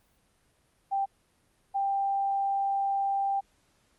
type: tone pair in turn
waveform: sine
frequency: 787 / 789.8 Hz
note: G5 / G5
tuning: +7 / +13 cents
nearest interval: unison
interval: 6 cents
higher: second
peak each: -25 dBFS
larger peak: neither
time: 0.91-1.06 / 1.74-3.41 s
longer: second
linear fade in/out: 20 ms
effects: pink hiss -68 dBFS RMS until 3.98 s + Opus 32 kbps